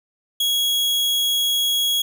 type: tone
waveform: 40% pulse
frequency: 3322 Hz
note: G#7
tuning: in tune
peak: -17 dBFS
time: 0.4-2.02 s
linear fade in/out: 5 ms
effects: none